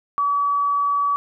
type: tone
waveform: sine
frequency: 1142 Hz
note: D6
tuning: 49 cents flat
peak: -17 dBFS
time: 0.18-1.16 s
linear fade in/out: 0 ms
effects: none